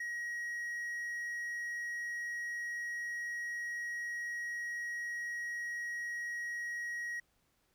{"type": "tone", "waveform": "triangle", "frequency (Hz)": 1898, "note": "A#6", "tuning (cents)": 31, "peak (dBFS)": -35, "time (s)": [0, 7.2], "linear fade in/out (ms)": 5, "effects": ["pink hiss -75 dBFS RMS until 7.74 s"]}